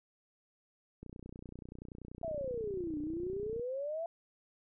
click train, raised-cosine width 3 ms, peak -34 dBFS, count 79, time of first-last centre 1.03-3.596 s, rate 30.4 Hz
sine exponential two-way sweep, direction down then up, 683 to 292 to 683 Hz, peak -35 dBFS, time 2.23-4.06 s, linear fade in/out 2 ms, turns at 2.99 s
effects none

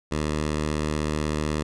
10% pulse tone, 76.1 Hz, D#2, 38 cents flat, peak -16 dBFS, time 0.11-1.63 s, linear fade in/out 10 ms, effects resampled to 22050 Hz

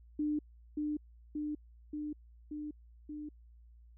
sine tone with echo, 299.6 Hz, D4, 35 cents sharp, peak -30 dBFS, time 0.19-0.39 s, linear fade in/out 5 ms, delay 580 ms, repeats 5, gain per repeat -2 dB, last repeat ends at 3.29 s, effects added 58 Hz sine -55 dBFS peak until 3.97 s

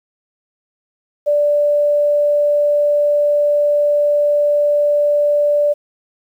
sine tone, 586 Hz, D5, 4 cents flat, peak -11 dBFS, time 1.26-5.74 s, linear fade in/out 20 ms, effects 8-bit

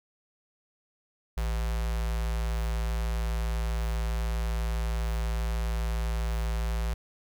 square tone with notch filter, 56.2 Hz, A1, 37 cents sharp, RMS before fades -29 dBFS, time 1.37-6.94 s, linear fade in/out 5 ms, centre 270 Hz, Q 1, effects none

